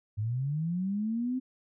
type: linear sweep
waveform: sine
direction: up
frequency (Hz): 100.8 to 261.6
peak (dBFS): -28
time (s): 0.17-1.4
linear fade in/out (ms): 20
effects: none